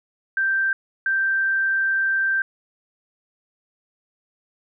sine tone bursts at uneven times, 1568 Hz, G6, in tune, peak -18 dBFS, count 2, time 0.37-0.73 / 1.06-2.42 s, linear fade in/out 2 ms, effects none

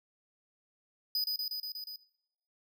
square tone with echo, 4978 Hz, D#8, in tune, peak -29 dBFS, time 1.15-1.24 s, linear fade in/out 2 ms, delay 120 ms, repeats 6, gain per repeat -2 dB, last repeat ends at 1.96 s, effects noise-tail reverb RT60 0.8 s tail -20 dB re dry

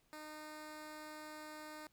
10% pulse tone, 306.2 Hz, D#4, 28 cents flat, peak -40 dBFS, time 0.13-1.87 s, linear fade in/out 0 ms, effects pink hiss -75 dBFS RMS until 1.92 s

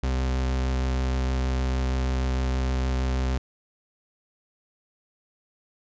40% pulse tone with vibrato, 64.6 Hz, C2, 21 cents flat, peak -22 dBFS, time 0.03-3.38 s, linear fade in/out 5 ms, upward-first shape sine, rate 6.4 Hz, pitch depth 11 cents each way, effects resampled to 16000 Hz

